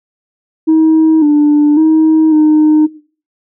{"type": "tone with pitch steps", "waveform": "sine", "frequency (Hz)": [317.8, 295.6, 316.1, 306.9], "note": ["D#4", "D4", "D#4", "D#4"], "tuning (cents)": [37, 11, 27, -24], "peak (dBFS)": -3, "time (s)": [0.67, 2.87], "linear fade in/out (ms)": 20, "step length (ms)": 550, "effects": ["noise-tail reverb RT60 0.4 s tail -18 dB re dry", "tanh soft clip ceiling -3 dBFS"]}